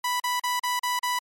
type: tone bursts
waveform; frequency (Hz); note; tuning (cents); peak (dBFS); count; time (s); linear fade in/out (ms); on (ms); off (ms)
sawtooth; 987.8; B5; 0; -20; 6; 0.04-1.19; 5; 160; 38
effects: MP3 64 kbps